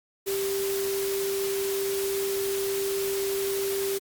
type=tone in noise; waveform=sine; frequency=392.5 Hz; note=G4; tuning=2 cents sharp; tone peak=-26 dBFS; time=0.26-3.99 s; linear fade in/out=20 ms; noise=white; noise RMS=-34 dBFS; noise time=0.26-3.99 s; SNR=+5 dB; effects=Opus 48 kbps